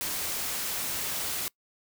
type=noise; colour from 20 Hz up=white; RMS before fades=-32 dBFS; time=0.01-1.48 s; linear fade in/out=0 ms; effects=noise-tail reverb RT60 0.1 s tail -23 dB re dry